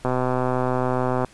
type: click train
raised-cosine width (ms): 1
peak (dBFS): -9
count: 153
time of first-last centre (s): 0.05-1.247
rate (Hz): 127
effects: pink hiss -51 dBFS RMS until 1.33 s + resampled to 24000 Hz